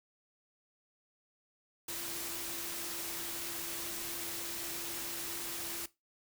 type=tone in noise; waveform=sine; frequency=339.7 Hz; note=F4; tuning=48 cents flat; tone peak=-50 dBFS; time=1.88-5.86 s; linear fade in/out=5 ms; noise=white; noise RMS=-40 dBFS; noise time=1.88-5.86 s; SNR=-13 dB; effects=noise-tail reverb RT60 0.2 s tail -18 dB re dry